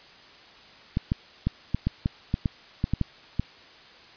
clicks, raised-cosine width 5 ms, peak -11 dBFS, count 12, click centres 0.971 / 1.119 / 1.47 / 1.746 / 1.87 / 2.059 / 2.341 / 2.458 / 2.841 / 2.936 / 3.013 / 3.396 s, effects white hiss -50 dBFS RMS until 4.16 s + resampled to 11025 Hz

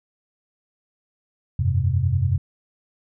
sine chord, F suspended second, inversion none, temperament equal with one note detuned, 87.31 / 98 / 129.31 Hz, F2 / G2 / C3, 0 / 0 / -20 cents, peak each -22 dBFS, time 1.59-2.38 s, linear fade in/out 5 ms, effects none

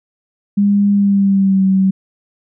sine tone with pitch glide, 202.3 to 191.06 Hz, G#3 to G3, -45 to -44 cents, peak -9 dBFS, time 0.57-1.91 s, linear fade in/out 10 ms, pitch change -99 cents, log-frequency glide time 0.93-1.64 s, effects none

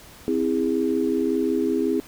sine chord, C augmented, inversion none, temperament just, 261.6 / 327 / 408.8 Hz, C4 / E4 / G#4, 0 / -14 / -27 cents, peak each -24 dBFS, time 0.28-2 s, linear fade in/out 0 ms, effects pink hiss -46 dBFS RMS until 2.07 s

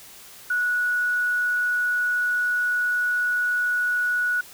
sine tone, 1467 Hz, F#6, 15 cents flat, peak -20 dBFS, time 0.5-4.41 s, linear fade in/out 5 ms, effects white hiss -45 dBFS RMS until 4.53 s

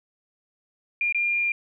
sine tone with dropouts, 2401 Hz, D7, 38 cents sharp, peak -21 dBFS, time 1.01-1.52 s, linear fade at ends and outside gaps 2 ms, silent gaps 1.125-1.146 s, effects none

